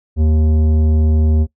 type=tone with tanh clipping; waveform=triangle; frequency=77.78 Hz; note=D#2; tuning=in tune; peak=-12 dBFS; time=0.16-1.47 s; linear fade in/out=50 ms; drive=16 dB; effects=noise-tail reverb RT60 0.1 s tail -20 dB re dry